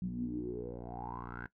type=tone with low-pass filter sweep; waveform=10% pulse; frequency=59.9 Hz; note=A#1; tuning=48 cents sharp; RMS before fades=-40 dBFS; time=0.02-1.46 s; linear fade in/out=0 ms; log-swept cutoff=180 to 1600 Hz; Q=9.9; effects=noise-tail reverb RT60 0.1 s tail -18 dB re dry